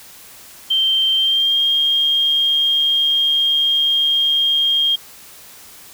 sine tone with pitch glide, 3136 to 3224 Hz, G7 to G7, 0 to +48 cents, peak -13 dBFS, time 0.7-4.96 s, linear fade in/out 10 ms, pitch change +48 cents, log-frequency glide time 1.15-1.6 s, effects white hiss -41 dBFS RMS until 5.93 s

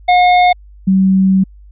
square / sine tone pair in turn, 720 / 190.7 Hz, F#5 / G3, -47 / -47 cents, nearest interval octave + major seventh, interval 2300 cents, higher first, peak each -7 dBFS, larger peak neither, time 0.08-0.53 / 0.87-1.44 s, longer second, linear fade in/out 10 ms, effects added 50 Hz sine -36 dBFS peak until 1.71 s + resampled to 8000 Hz

